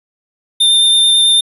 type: tone with vibrato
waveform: square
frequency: 3600 Hz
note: A7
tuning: 39 cents sharp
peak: -8 dBFS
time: 0.6-1.41 s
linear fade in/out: 10 ms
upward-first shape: sine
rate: 9.1 Hz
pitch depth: 10 cents each way
effects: resampled to 32000 Hz